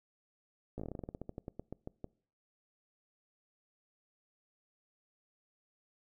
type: slowing click train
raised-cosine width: 2 ms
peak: -28 dBFS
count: 20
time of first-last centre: 0.78-2.044 s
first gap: 16 ms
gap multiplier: 1.14
effects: noise-tail reverb RT60 0.5 s tail -24 dB re dry